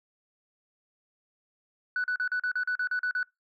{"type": "tone bursts", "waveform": "sine", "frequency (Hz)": 1486, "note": "F#6", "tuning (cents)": 7, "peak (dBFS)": -24, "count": 11, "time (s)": [1.96, 3.23], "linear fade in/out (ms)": 2, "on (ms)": 80, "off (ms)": 39, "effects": ["noise-tail reverb RT60 0.2 s tail -26 dB re dry", "tanh soft clip ceiling -23 dBFS"]}